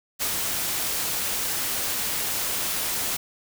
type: noise with ADSR envelope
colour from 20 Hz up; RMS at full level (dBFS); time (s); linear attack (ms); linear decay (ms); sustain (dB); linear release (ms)
white; -25; 0.19-3.17; 33; 65; -2; 7
effects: none